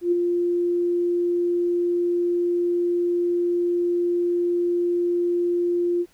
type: tone with ADSR envelope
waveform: sine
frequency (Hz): 349.2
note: F4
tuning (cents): 0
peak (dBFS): -15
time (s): 0.01-6.06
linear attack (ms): 110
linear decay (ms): 14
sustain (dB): -4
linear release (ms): 51
effects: pink hiss -59 dBFS RMS until 6.13 s